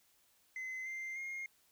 sine tone with pitch steps, 2047 / 2090 / 2134 Hz, C7 / C7 / C7, -38 / -2 / +34 cents, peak -37 dBFS, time 0.56-1.46 s, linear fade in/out 2 ms, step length 300 ms, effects tanh soft clip ceiling -39 dBFS + white hiss -71 dBFS RMS until 1.71 s

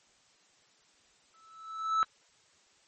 triangle tone with exponential growth, 1311 Hz, E6, 10 cents flat, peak -20 dBFS, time 1.34-2.03 s, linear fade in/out 0 ms, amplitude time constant 150 ms, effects white hiss -65 dBFS RMS until 2.87 s + MP3 32 kbps

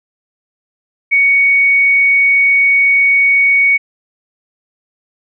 sine tone, 2233 Hz, C#7, 12 cents sharp, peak -7 dBFS, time 1.11-3.78 s, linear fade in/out 20 ms, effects none

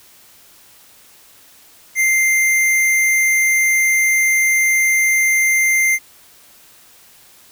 square tone, 2093 Hz, C7, in tune, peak -13 dBFS, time 1.95-5.99 s, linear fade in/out 50 ms, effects white hiss -47 dBFS RMS until 7.51 s

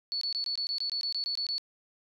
sine tone bursts, 4435 Hz, C#8, in tune, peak -29 dBFS, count 13, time 0.12-1.581 s, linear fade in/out 0 ms, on 93 ms, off 21 ms, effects none

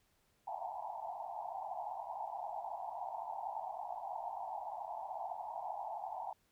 white band-pass noise, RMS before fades -43 dBFS, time 0.47-6.33 s, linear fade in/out 5 ms, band 670 to 930 Hz, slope 96 dB/octave, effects pink hiss -75 dBFS RMS until 6.51 s

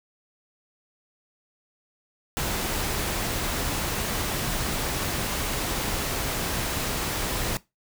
pink noise, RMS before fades -28 dBFS, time 2.37-7.57 s, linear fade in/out 0 ms, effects noise-tail reverb RT60 0.2 s tail -19 dB re dry

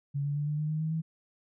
sine tone with pitch steps, 141.4 / 144.04 / 146.73 / 149.46 / 152.25 / 155.09 / 157.98 / 160.93 Hz, C#3 / D3 / D3 / D3 / D#3 / D#3 / D#3 / E3, +35 / -33 / -1 / +31 / -37 / -5 / +27 / -41 cents, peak -28 dBFS, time 0.14-1.02 s, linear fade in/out 20 ms, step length 110 ms, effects none

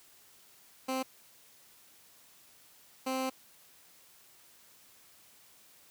15% pulse tone bursts at uneven times, 261.6 Hz, C4, in tune, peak -25 dBFS, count 2, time 0.88-1.03 / 3.06-3.3 s, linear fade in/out 10 ms, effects white hiss -60 dBFS RMS until 5.9 s + high-pass 60 Hz 12 dB/octave

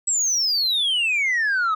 sine exponential sweep, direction down, 7902 to 1244.5 Hz, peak -16 dBFS, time 0.07-1.75 s, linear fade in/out 10 ms, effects tanh soft clip ceiling -17 dBFS

